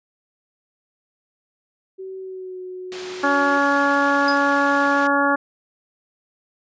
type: tone with pitch glide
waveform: sine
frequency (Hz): 379.7 to 367.8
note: F#4 to F#4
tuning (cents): +45 to -10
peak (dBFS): -30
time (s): 1.98-3.59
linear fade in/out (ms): 20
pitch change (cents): -55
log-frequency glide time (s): 2.18-2.6
type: band-pass noise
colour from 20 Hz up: white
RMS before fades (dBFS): -37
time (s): 2.92-5.07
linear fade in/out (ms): 0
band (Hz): 170 to 4400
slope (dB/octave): 12
type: harmonic tone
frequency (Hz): 282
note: C#4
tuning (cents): +30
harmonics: 1 / 2 / 3 / 4 / 5 / 6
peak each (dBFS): -22 / -23 / -23 / -22 / -22 / -24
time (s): 3.23-5.36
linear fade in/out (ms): 10
type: tone with exponential decay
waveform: sine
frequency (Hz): 4978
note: D#8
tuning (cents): 0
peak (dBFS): -21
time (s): 4.28-4.44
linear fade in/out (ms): 2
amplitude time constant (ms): 33
effects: resampled to 16000 Hz